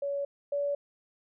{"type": "tone pair in turn", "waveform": "sine", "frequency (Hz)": [564, 571.5], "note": ["C#5", "D5"], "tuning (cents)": [30, -47], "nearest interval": "unison", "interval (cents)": 23, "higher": "second", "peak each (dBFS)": [-29, -27], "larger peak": "second", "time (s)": [[0.02, 0.25], [0.52, 0.75]], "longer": "neither", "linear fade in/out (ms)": 5, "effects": []}